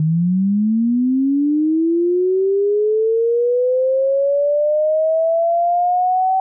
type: linear sweep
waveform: sine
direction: up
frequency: 151.9 to 764 Hz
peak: -13 dBFS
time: 0-6.4 s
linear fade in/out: 2 ms
effects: none